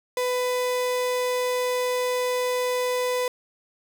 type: tone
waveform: 35% pulse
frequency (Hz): 499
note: B4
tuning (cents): +18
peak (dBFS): -21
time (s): 0.17-3.28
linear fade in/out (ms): 2
effects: none